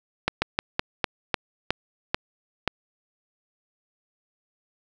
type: slowing click train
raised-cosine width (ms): 0.3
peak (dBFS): -5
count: 9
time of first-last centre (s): 0.28-2.677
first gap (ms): 140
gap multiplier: 1.21
effects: none